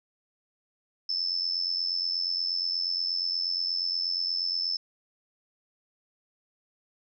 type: tone with amplitude modulation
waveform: sine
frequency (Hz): 5270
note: E8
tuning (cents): -1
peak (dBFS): -23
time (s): 1.09-4.77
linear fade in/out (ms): 5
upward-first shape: sine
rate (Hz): 88.4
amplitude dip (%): 75
effects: none